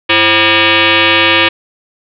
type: tone with frequency modulation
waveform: sine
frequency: 335.7 Hz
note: E4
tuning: 32 cents sharp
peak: -6 dBFS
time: 0.09-1.49 s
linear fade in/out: 10 ms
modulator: 433 Hz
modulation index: 7.3
effects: none